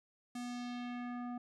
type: tone with low-pass filter sweep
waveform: square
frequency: 244 Hz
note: B3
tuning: 21 cents flat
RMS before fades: -42 dBFS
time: 0.35-1.38 s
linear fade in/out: 5 ms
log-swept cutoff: 9600 to 930 Hz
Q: 1.4
effects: none